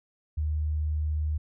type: tone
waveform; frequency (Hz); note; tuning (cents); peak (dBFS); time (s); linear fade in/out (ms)
sine; 76.4; D#2; -31; -25; 0.37-1.38; 10
effects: none